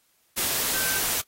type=tone in noise; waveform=sine; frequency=1550 Hz; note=G6; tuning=20 cents flat; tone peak=-33 dBFS; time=0.72-1.01 s; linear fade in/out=20 ms; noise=white; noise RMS=-26 dBFS; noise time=0.36-1.22 s; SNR=-10 dB; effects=white hiss -66 dBFS RMS until 1.27 s + AAC 48 kbps